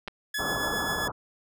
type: clicks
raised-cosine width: 0.3 ms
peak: -19 dBFS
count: 2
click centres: 0.077 / 0.082 s
type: tone with tremolo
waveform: sawtooth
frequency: 1702 Hz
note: G#6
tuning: 42 cents sharp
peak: -24 dBFS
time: 0.34-1.08 s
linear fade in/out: 5 ms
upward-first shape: triangle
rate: 7.5 Hz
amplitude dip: 40%
type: low-pass noise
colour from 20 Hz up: white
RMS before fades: -32 dBFS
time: 0.38-1.12 s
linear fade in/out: 20 ms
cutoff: 1400 Hz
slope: 96 dB/octave
effects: none